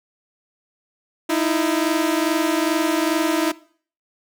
sawtooth tone pair together, 311.1 / 333.5 Hz, D#4 / E4, 0 / +20 cents, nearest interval minor second, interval 120 cents, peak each -17 dBFS, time 1.29-3.52 s, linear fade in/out 10 ms, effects noise-tail reverb RT60 0.5 s tail -21 dB re dry

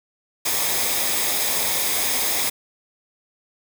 white noise with comb filter, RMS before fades -22 dBFS, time 0.45-2.5 s, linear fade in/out 10 ms, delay 0.69 ms, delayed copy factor -0.5, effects none

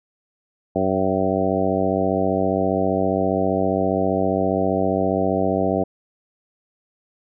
harmonic tone with a mistuned harmonic, 95 Hz, F#2, 46 cents sharp, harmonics 1 / 2 / 3 / 4 / 5 / 6 / 7 / 8, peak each -30 / -25 / -25 / -26 / -26 / -26 / -24 / -28 dBFS, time 0.75-5.84 s, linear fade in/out 10 ms, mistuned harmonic 8, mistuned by +15 cents, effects none

